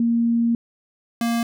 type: tone pair in turn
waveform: sine / square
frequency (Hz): 233.1 / 233.1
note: A#3 / A#3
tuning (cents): 0 / 0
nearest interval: unison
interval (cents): 0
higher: neither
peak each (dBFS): -16 / -20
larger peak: first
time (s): 0-0.55 / 1.21-1.43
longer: first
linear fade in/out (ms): 2
effects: none